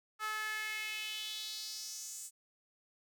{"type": "tone with high-pass filter sweep", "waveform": "sawtooth", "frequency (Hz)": 430.8, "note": "A4", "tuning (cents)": -37, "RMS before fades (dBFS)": -41, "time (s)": [0.19, 2.31], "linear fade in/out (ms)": 50, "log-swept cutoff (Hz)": [1300, 8100], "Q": 3.5, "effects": []}